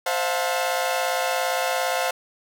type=chord; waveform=sawtooth; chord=F major seventh; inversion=second; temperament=equal with one note detuned; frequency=523.3 / 659.3 / 716.8 / 880 Hz; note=C5 / E5 / F5 / A5; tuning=0 / 0 / +45 / 0 cents; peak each=-23 / -25 / -22 / -27 dBFS; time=0.06-2.11 s; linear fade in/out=5 ms; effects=none